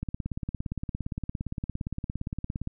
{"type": "click train", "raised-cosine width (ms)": 5, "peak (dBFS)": -19, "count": 47, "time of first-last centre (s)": [0.03, 2.674], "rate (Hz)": 17.4, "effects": []}